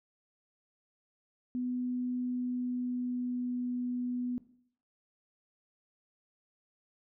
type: tone with pitch glide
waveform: sine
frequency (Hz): 248.9 to 246.9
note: B3 to B3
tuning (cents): +14 to 0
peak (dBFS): -31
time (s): 1.55-4.38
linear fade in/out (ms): 0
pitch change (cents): -14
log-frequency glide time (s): 2.15-3.71
effects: noise-tail reverb RT60 0.6 s tail -17 dB re dry